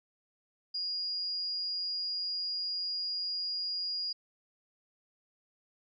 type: tone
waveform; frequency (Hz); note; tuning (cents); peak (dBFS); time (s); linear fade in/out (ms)
sine; 4859; D#8; -42; -32; 0.74-4.13; 10
effects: none